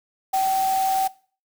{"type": "tone in noise", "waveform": "sine", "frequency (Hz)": 767, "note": "G5", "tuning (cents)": -38, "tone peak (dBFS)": -18, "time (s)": [0.33, 1.08], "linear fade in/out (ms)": 10, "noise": "white", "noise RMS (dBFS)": -33, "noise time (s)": [0.33, 1.08], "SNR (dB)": 12, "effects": ["noise-tail reverb RT60 0.4 s tail -20 dB re dry"]}